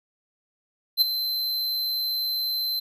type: tone with ADSR envelope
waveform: square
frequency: 4086 Hz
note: C8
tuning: 42 cents flat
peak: -14 dBFS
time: 0.97-2.8 s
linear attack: 46 ms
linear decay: 12 ms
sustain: -11 dB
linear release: 11 ms
effects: none